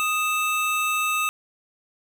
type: tone pair together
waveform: square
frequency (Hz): 1244.5 / 2637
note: D#6 / E7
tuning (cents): 0 / 0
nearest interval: octave + minor second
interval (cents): 1300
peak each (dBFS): -25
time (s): 0-1.29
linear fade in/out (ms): 0
effects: none